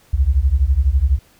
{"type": "beating tone pair", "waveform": "sine", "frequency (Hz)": [61.74, 73.74], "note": ["B1", "D2"], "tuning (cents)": [0, 8], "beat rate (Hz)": 12, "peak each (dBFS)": -15, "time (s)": [0.13, 1.19], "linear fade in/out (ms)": 10, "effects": ["pink hiss -53 dBFS RMS until 1.39 s"]}